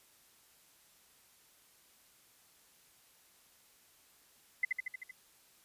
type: tone with echo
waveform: sine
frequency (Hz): 2029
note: B6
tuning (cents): +46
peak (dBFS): -26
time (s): 4.63-4.65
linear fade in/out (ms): 5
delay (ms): 77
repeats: 6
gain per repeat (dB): -3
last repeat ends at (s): 5.112
effects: white hiss -65 dBFS RMS until 5.64 s + resampled to 32000 Hz